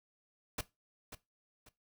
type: noise with echo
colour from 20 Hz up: pink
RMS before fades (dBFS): -36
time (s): 0.58-0.61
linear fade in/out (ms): 5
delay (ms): 540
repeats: 2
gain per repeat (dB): -11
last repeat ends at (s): 1.69
effects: noise-tail reverb RT60 0.2 s tail -17 dB re dry